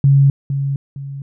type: tone with echo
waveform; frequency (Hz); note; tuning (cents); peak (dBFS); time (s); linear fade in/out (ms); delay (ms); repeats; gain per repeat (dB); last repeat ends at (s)
sine; 138.59; C#3; 0; -7; 0.04-0.3; 2; 460; 2; -9; 1.22
effects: none